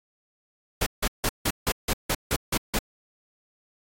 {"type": "noise bursts", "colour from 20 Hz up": "pink", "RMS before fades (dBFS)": -24, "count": 10, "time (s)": [0.81, 2.79], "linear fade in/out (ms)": 5, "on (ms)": 54, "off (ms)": 160, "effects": ["AAC 48 kbps"]}